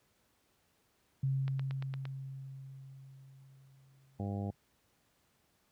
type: tone with exponential decay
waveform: sine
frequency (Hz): 134.6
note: C3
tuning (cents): +49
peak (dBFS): -28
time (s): 1.23-4.55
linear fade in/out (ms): 5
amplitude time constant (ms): 720
type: click train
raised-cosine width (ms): 0.3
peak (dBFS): -29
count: 6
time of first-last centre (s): 1.48-2.054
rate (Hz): 8.71
type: harmonic tone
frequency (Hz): 100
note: G2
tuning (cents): +35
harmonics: 1 / 2 / 3 / 4 / 5 / 6 / 7 / 8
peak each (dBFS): -36 / -39 / -46 / -49 / -49 / -52 / -49 / -51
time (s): 4.19-4.51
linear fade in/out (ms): 10
effects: pink hiss -73 dBFS RMS until 5.71 s + high-pass 60 Hz 12 dB/octave